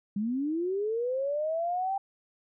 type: linear sweep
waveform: sine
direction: up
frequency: 195.9 to 793 Hz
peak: -27 dBFS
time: 0.16-1.98 s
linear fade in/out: 5 ms
effects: none